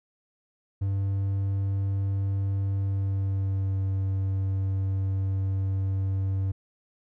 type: tone with pitch glide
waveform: triangle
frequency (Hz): 98 to 96.32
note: G2 to G2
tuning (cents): 0 to -30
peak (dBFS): -22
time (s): 0.81-6.52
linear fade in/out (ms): 10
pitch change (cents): -30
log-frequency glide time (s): 2.78-3.82
effects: none

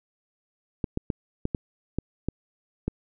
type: clicks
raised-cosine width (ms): 3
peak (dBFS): -13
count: 8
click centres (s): 0.842 / 0.974 / 1.102 / 1.454 / 1.548 / 1.986 / 2.286 / 2.88
effects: none

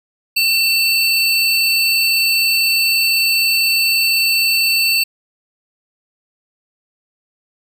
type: tone pair together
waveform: square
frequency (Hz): 2687 / 4519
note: E7 / C#8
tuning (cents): +33 / +33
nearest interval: major sixth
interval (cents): 900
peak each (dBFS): -16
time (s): 0.36-5.04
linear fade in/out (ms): 10
effects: none

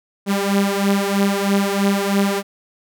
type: beating tone pair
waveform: sawtooth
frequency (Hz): 197.7 / 200.8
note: G3 / G3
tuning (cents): +15 / +42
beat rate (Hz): 3.1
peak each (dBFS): -14 / -16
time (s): 0.26-2.43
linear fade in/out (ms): 50
effects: none

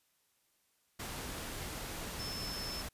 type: tone in noise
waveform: sine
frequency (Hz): 5274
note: E8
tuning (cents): 0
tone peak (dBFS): -41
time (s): 2.19-2.82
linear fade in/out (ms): 10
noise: pink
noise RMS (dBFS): -42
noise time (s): 0.99-2.89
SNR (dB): -2
effects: white hiss -75 dBFS RMS until 2.93 s + resampled to 32000 Hz

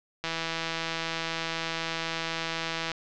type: click train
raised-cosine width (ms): 0.2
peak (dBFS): -13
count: 440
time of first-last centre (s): 0.24-2.917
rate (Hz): 164
effects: low-pass 5000 Hz 12 dB/octave

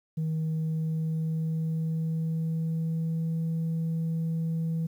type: tone with pitch glide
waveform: sine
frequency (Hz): 158.7 to 163.26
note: D#3 to E3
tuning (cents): +35 to -16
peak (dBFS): -24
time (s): 0.17-4.87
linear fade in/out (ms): 10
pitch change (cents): +49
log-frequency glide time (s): 0.47-3.41
effects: tanh soft clip ceiling -25 dBFS + 10-bit

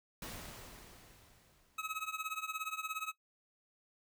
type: noise with exponential decay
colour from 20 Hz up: pink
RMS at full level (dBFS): -44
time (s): 0.22-2.43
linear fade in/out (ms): 2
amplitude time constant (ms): 480
type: tone with tremolo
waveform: 25% pulse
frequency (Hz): 1280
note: D#6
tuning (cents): +49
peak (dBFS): -31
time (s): 1.78-3.12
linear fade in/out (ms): 5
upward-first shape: triangle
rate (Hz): 17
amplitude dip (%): 95
effects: noise-tail reverb RT60 0.1 s tail -17 dB re dry

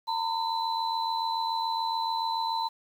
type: tone cluster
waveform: sine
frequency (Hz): 908 / 995 / 4020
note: A#5 / B5 / B7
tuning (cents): -46 / +13 / +30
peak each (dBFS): -28 / -34 / -35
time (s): 0.07-2.69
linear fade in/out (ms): 20
effects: 9-bit

